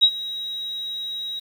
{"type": "tone with ADSR envelope", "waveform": "sine", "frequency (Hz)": 3828, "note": "A#7", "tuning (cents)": 45, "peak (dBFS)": -9, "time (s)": [0.01, 1.4], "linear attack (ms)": 25, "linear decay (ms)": 64, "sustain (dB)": -18, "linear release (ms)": 14, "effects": ["8-bit"]}